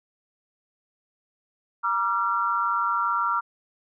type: tone cluster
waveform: sine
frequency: 951 / 1176 / 1369 Hz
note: A#5 / D6 / F6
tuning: +34 / +2 / -35 cents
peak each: -28 / -27 / -24 dBFS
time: 1.83-3.41 s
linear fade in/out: 20 ms
effects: none